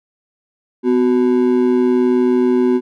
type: ring-modulated tone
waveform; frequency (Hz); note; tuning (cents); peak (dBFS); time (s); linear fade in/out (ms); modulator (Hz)
triangle; 311.1; D#4; 0; -6; 0.83-2.81; 50; 59.5
effects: none